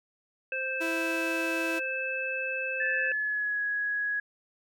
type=harmonic tone; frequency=523.3 Hz; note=C5; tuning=in tune; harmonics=1 / 3 / 5; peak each=-36 / -34 / -32 dBFS; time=0.52-3.12 s; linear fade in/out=2 ms
type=tone; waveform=sawtooth; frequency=330 Hz; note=E4; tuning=2 cents sharp; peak=-27 dBFS; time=0.8-1.8 s; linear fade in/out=20 ms
type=tone with pitch glide; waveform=sine; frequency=1742 to 1669.1 Hz; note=A6 to G#6; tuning=-18 to +8 cents; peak=-27 dBFS; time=2.8-4.2 s; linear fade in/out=5 ms; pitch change=-74 cents; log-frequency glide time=2.92-3.62 s
effects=none